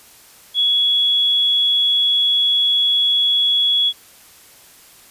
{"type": "tone", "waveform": "sine", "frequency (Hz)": 3365, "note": "G#7", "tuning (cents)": 22, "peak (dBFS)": -13, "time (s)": [0.54, 3.93], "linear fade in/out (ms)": 50, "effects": ["white hiss -46 dBFS RMS until 5.1 s", "resampled to 32000 Hz"]}